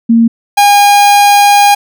sine / 45% pulse tone pair in turn, 230 / 814.2 Hz, A#3 / G#5, -23 / -35 cents, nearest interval octave + minor seventh, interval 2188 cents, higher second, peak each -3 dBFS, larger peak neither, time 0.09-0.28 / 0.57-1.75 s, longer second, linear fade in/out 10 ms, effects none

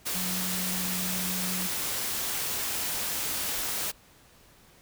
sine tone in noise, 183.3 Hz, F#3, 16 cents flat, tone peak -34 dBFS, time 0.14-1.68 s, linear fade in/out 20 ms, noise white, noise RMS -31 dBFS, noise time 0.05-3.92 s, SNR -6 dB, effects pink hiss -57 dBFS RMS until 4.81 s

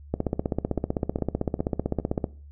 two click trains, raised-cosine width 2 ms, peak -21 / -11 dBFS, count 4 / 34, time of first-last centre 0.78-2 / 0.14-2.242 s, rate 2.46 / 15.7 Hz, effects noise-tail reverb RT60 0.4 s tail -20 dB re dry + added 72 Hz sine -43 dBFS peak until 2.51 s

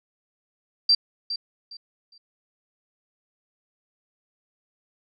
sine tone with echo, 4700 Hz, D8, 1 cent sharp, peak -14 dBFS, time 0.89-0.95 s, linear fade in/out 5 ms, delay 410 ms, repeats 3, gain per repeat -12 dB, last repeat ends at 2.18 s, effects none

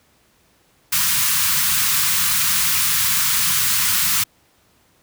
white band-stop noise, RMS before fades -18 dBFS, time 0.92-4.24 s, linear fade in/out 10 ms, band 200 to 980 Hz, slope 48 dB/octave, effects pink hiss -58 dBFS RMS until 5.02 s + high-pass 60 Hz 12 dB/octave

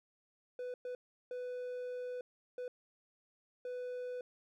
triangle tone bursts at uneven times, 497.1 Hz, B4, 11 cents sharp, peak -37 dBFS, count 5, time 0.59-0.74 / 0.85-0.95 / 1.31-2.21 / 2.58-2.68 / 3.65-4.21 s, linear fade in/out 2 ms, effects none

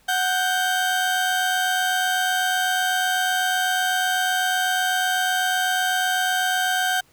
30% pulse tone pair together, 740 / 1568 Hz, F#5 / G6, 0 / 0 cents, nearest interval octave + minor second, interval 1300 cents, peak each -20 / -20 dBFS, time 0.08-7.01 s, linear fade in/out 10 ms, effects pink hiss -58 dBFS RMS until 7.12 s

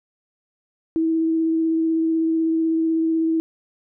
sine tone with vibrato, 324.3 Hz, E4, 28 cents flat, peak -17 dBFS, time 0.96-3.4 s, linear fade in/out 0 ms, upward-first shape sine, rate 16 Hz, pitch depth 11 cents each way, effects none

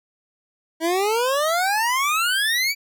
25% pulse exponential sweep, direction up, 317.6 to 2341 Hz, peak -15 dBFS, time 0.8-2.75 s, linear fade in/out 50 ms, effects none

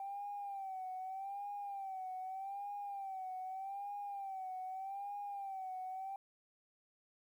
sine tone with vibrato, 779 Hz, G5, 11 cents flat, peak -40 dBFS, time 0-6.16 s, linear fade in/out 2 ms, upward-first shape sine, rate 0.82 Hz, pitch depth 79 cents each way, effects tanh soft clip ceiling -36 dBFS + 12-bit

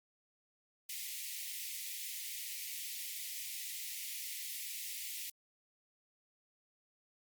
white high-pass noise, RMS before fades -43 dBFS, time 0.89-5.3 s, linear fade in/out 5 ms, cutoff 1900 Hz, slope 96 dB/octave, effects Opus 48 kbps

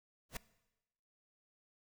pink noise with exponential growth, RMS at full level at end -35 dBFS, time 0.29-0.37 s, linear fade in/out 5 ms, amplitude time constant 16 ms, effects noise-tail reverb RT60 1.0 s tail -19 dB re dry

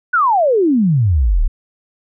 sine exponential sweep, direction down, 1525 to 31.07 Hz, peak -10 dBFS, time 0.13-1.48 s, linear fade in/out 10 ms, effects none

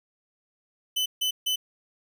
40% pulse tone bursts, 3019 Hz, F#7, 34 cents sharp, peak -23 dBFS, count 3, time 0.96-1.56 s, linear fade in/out 10 ms, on 100 ms, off 150 ms, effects none

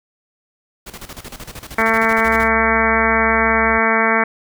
pink noise with tremolo, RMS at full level -32 dBFS, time 0.86-2.48 s, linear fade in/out 10 ms, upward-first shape square, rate 13 Hz, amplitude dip 75%
harmonic tone, 224.3 Hz, A3, 34 cents sharp, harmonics 1 / 2 / 3 / 4 / 5 / 6 / 7 / 8 / 9 / 10, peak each -22 / -22 / -22 / -22 / -22 / -22 / -22 / -22 / -22 / -22 dBFS, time 1.78-4.24 s, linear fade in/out 5 ms
triangle tone, 66.3 Hz, C2, 23 cents sharp, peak -26 dBFS, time 2.25-3.79 s, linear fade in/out 10 ms
effects none

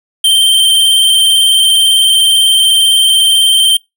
square tone with vibrato, 3136 Hz, G7, in tune, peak -6 dBFS, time 0.24-3.77 s, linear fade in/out 5 ms, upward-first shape square, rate 18 Hz, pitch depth 17 cents each way, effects noise-tail reverb RT60 0.2 s tail -26 dB re dry

